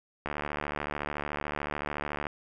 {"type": "click train", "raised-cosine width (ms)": 0.5, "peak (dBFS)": -17, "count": 149, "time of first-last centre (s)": [0.26, 2.268], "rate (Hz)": 73.7, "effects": []}